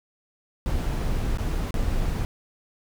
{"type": "noise with dropouts", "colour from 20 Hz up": "brown", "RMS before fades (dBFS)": -25, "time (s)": [0.66, 2.25], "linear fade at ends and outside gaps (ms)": 0, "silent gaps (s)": [[1.373, 1.384], [1.708, 1.742]], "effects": []}